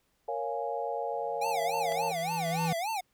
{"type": "chord", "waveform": "sine", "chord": "Bb minor seventh", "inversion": "none", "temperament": "equal", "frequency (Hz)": [466.2, 554.4, 698.5, 830.6], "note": ["Bb4", "Db5", "F5", "Ab5"], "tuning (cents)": [0, 0, 0, 0], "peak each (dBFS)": -36, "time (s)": [0.28, 2.12], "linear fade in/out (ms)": 5}
{"type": "tone with exponential growth", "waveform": "square", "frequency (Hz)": 164.81, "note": "E3", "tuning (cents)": 0, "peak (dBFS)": -28, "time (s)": [1.12, 2.73], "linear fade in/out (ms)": 5, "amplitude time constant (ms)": 350}
{"type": "tone with vibrato", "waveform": "square", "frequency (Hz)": 772, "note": "G5", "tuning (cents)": -27, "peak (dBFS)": -31, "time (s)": [1.41, 3.01], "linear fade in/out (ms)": 10, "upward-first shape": "sine", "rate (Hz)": 3.5, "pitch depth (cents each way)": 270}
{"type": "clicks", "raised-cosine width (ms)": 0.2, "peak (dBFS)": [-28, -28], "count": 2, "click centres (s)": [1.92, 1.923]}
{"effects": ["pink hiss -73 dBFS RMS until 3.13 s"]}